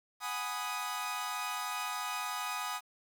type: chord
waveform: sawtooth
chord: G# minor seventh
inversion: third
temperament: equal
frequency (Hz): 740 / 830.6 / 987.8 / 1244.5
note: F#5 / G#5 / B5 / D#6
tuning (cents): 0 / 0 / 0 / 0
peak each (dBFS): -40 / -38 / -38 / -34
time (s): 0.2-2.81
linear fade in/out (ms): 50
effects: 10-bit